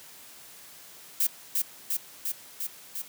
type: noise with echo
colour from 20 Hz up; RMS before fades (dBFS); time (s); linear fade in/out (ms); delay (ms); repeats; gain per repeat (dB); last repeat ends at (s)
violet; -24; 1.2-1.27; 5; 350; 5; -2; 3.02
effects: white hiss -49 dBFS RMS until 3.08 s + high-pass 100 Hz 12 dB/octave